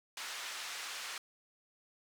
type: band-pass noise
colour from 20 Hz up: pink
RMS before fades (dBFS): -43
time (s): 0.17-1.18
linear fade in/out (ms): 2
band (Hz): 1300 to 7400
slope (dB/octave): 12
effects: none